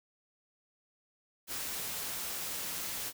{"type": "noise", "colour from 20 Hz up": "white", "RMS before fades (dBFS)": -38, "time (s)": [1.47, 3.13], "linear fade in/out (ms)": 50, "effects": []}